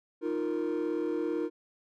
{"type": "chord", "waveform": "triangle", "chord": "Eb suspended second", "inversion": "none", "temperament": "equal", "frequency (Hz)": [311.1, 349.2, 466.2], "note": ["Eb4", "F4", "Bb4"], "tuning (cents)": [0, 0, 0], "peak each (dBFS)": [-30, -30, -31], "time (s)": [0.21, 1.5], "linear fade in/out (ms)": 50, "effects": ["tanh soft clip ceiling -22 dBFS"]}